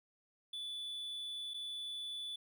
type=tone with dropouts; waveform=triangle; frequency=3468 Hz; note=A7; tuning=26 cents flat; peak=-39 dBFS; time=0.53-2.36 s; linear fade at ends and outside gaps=5 ms; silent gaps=1.537-1.542 s; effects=none